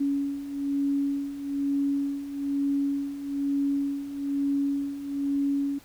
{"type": "beating tone pair", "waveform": "sine", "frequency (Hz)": [279.6, 280.7], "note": ["C#4", "C#4"], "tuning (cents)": [15, 22], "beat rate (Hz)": 1.1, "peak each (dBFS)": [-31, -26], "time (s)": [0, 5.79], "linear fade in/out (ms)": 10, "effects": ["pink hiss -54 dBFS RMS until 5.84 s"]}